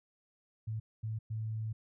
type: tone bursts at uneven times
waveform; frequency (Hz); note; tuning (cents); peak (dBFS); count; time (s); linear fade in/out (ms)
sine; 110; A2; 0; -34; 3; 0.67-0.8 / 1.03-1.19 / 1.3-1.73; 10
effects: none